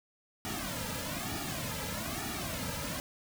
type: noise with flanger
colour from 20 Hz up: pink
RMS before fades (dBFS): -37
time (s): 0.45-3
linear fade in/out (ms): 0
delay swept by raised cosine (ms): 1.9 to 2.78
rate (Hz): 1.1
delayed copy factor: -1
effects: none